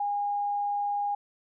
sine tone, 816 Hz, G#5, 31 cents flat, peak -26 dBFS, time 0-1.15 s, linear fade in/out 5 ms, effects none

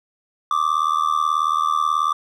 triangle tone with amplitude modulation, 1174.7 Hz, D6, in tune, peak -11 dBFS, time 0.51-2.13 s, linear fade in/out 2 ms, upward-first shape sine, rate 78.4 Hz, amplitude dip 95%, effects none

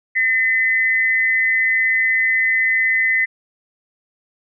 sine tone pair together, 1808 / 2029 Hz, A6 / B6, +47 / +46 cents, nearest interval major second, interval 199 cents, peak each -20 / -15 dBFS, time 0.15-3.26 s, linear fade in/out 20 ms, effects none

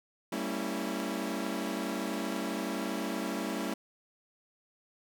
sawtooth chord, G diminished seventh, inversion none, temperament equal with one note detuned, 196 / 228.3 / 277.2 / 329.6 Hz, G3 / Bb3 / Db4 / Fb4, 0 / -36 / 0 / 0 cents, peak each -34 dBFS, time 0.32-3.74 s, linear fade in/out 5 ms, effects none

